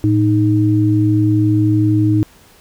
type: tone pair together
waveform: sine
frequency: 110.95 / 311.1 Hz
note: A2 / D#4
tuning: +15 / 0 cents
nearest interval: octave + tritone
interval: 1785 cents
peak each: -13 dBFS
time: 0.04-2.23 s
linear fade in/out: 0 ms
effects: pink hiss -47 dBFS RMS until 2.6 s